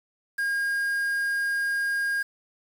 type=tone with quantisation; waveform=triangle; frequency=1622 Hz; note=G#6; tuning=41 cents flat; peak=-22 dBFS; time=0.38-2.23 s; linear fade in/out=10 ms; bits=7; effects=none